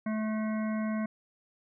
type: harmonic tone with a mistuned harmonic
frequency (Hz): 217.1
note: A3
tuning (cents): -23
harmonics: 1 / 3 / 5 / 7 / 9 / 10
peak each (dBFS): -29 / -39 / -43 / -46 / -48 / -49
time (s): 0.06-1.06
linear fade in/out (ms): 5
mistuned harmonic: 9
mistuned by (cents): -27
effects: none